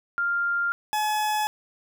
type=tone pair in turn; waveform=sine / 40% pulse; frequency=1396.9 / 850.9 Hz; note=F6 / G#5; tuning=0 / +42 cents; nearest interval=major sixth; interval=858 cents; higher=first; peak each=-22 dBFS; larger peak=neither; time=0.18-0.72 / 0.93-1.47 s; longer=neither; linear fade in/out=0 ms; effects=none